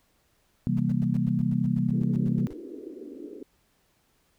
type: chord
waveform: sine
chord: C dominant seventh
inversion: none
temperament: just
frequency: 130.81 / 163.52 / 196.22 / 235.5 Hz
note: C3 / E3 / G3 / Bb3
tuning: 0 / -14 / +2 / +18 cents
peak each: -28 dBFS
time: 0.67-2.47 s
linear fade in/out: 0 ms
type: noise bursts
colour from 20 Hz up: brown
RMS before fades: -43 dBFS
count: 15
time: 0.77-2.531 s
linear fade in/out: 0 ms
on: 25 ms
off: 99 ms
type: band-pass noise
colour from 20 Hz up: pink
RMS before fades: -41 dBFS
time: 1.93-3.43 s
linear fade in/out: 5 ms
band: 270 to 430 Hz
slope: 48 dB/octave
effects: pink hiss -68 dBFS RMS until 4.38 s